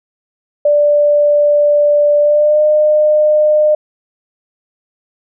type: tone with pitch glide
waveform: sine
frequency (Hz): 587.3 to 606.6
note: D5 to D#5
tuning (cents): 0 to -44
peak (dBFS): -7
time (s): 0.65-3.75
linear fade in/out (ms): 5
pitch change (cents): +56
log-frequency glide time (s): 2.2-2.62
effects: none